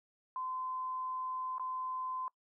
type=tone with dropouts; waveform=sine; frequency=1028 Hz; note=C6; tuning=31 cents flat; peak=-36 dBFS; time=0.36-2.28 s; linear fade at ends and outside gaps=1 ms; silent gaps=1.582-1.596 s; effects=noise-tail reverb RT60 0.1 s tail -22 dB re dry